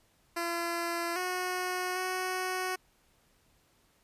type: tone with pitch steps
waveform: 10% pulse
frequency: 340.5 / 365 / 370.1 Hz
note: F4 / F#4 / F#4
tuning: -44 / -24 / 0 cents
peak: -23 dBFS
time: 0.36-2.76 s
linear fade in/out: 10 ms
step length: 800 ms
effects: pink hiss -68 dBFS RMS until 4.03 s + resampled to 32000 Hz